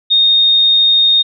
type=tone; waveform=sine; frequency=3694 Hz; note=A#7; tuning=16 cents flat; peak=-7 dBFS; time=0.1-1.23 s; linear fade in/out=20 ms; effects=none